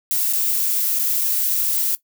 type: noise with dropouts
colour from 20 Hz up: violet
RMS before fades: -20 dBFS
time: 0.11-1.95 s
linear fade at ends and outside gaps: 0 ms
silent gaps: 0.327-0.334 / 0.989-0.994 / 1.213-1.217 s
effects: noise-tail reverb RT60 0.1 s tail -17 dB re dry